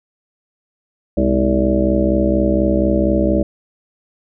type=harmonic tone with a mistuned harmonic; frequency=64.2 Hz; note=C2; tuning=32 cents flat; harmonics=1 / 2 / 3 / 4 / 5 / 6 / 7 / 9 / 10; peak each=-20 / -28 / -18 / -27 / -18 / -25 / -26 / -19 / -28 dBFS; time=1.17-3.43 s; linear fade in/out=5 ms; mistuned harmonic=3; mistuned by=+120 cents; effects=none